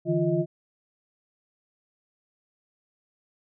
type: tone cluster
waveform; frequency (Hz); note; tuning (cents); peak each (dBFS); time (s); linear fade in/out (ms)
sine; 149.1 / 166.4 / 347.1 / 631; D3 / E3 / F4 / D#5; +27 / +17 / -11 / +24; -28 / -27 / -25 / -29; 0.05-0.46; 50
effects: none